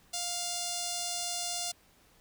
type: tone with notch filter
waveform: 5% pulse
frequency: 701 Hz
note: F5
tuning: 6 cents sharp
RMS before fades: -35 dBFS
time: 0.13-1.72 s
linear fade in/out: 10 ms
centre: 1700 Hz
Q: 0.57
effects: pink hiss -63 dBFS RMS until 2.2 s